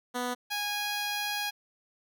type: tone pair in turn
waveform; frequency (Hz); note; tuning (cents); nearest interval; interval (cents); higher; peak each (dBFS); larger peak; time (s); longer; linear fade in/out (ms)
10% pulse; 246.9 / 825.2; B3 / G#5; 0 / -11; octave + major sixth; 2089; second; -22; neither; 0.14-0.35 / 0.5-1.51; second; 20
effects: none